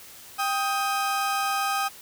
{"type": "tone pair together", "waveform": "35% pulse", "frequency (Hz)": [790, 1252.5], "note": ["G5", "D#6"], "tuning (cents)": [13, 11], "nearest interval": "minor sixth", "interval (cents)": 798, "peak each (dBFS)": -25, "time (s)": [0.38, 1.89], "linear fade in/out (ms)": 20, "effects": ["white hiss -46 dBFS RMS until 2.01 s"]}